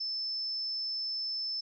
sine tone, 5270 Hz, E8, 1 cent flat, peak -32 dBFS, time 0-1.61 s, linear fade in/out 10 ms, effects none

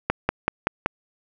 click train, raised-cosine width 0.5 ms, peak -4 dBFS, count 5, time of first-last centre 0.1-0.86 s, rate 5.26 Hz, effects none

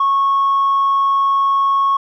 triangle tone with tanh clipping, 1100 Hz, C#6, 14 cents flat, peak -12 dBFS, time 0-1.97 s, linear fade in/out 5 ms, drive 5 dB, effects none

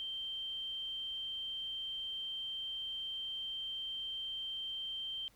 sine tone, 3136 Hz, G7, in tune, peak -38 dBFS, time 0-5.28 s, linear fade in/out 0 ms, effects added 50 Hz sine -69 dBFS peak until 5.35 s + pink hiss -67 dBFS RMS until 5.35 s

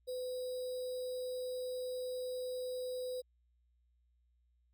sine tone with sample-and-hold, 505 Hz, B4, 39 cents sharp, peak -37 dBFS, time 0.07-3.22 s, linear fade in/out 20 ms, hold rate 4410 Hz, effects added 60 Hz sine -70 dBFS peak until 4.73 s

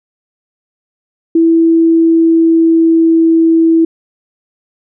sine tone with pitch glide, 329.6 to 327.5 Hz, E4 to E4, 0 to -11 cents, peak -5 dBFS, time 1.35-3.85 s, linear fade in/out 5 ms, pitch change -11 cents, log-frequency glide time 1.45-3.28 s, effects none

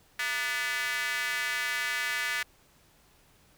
square tone with high-pass filter, 134.2 Hz, C3, 44 cents sharp, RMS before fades -31 dBFS, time 0.19-2.43 s, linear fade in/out 5 ms, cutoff 1800 Hz, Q 3.2, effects pink hiss -62 dBFS RMS until 3.57 s

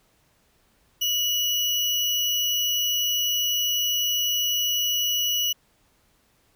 sine tone with sample-and-hold, 2928 Hz, F#7, 19 cents flat, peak -21 dBFS, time 1.01-5.53 s, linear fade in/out 10 ms, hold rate 8820 Hz, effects pink hiss -64 dBFS RMS until 6.55 s

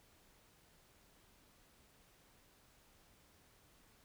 silence, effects pink hiss -68 dBFS RMS until 4.04 s

